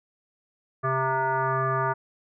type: tone with frequency modulation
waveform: sine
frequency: 131.4 Hz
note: C3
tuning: 8 cents sharp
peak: -22 dBFS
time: 0.83-1.94 s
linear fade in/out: 20 ms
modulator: 264 Hz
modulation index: 5.1
effects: none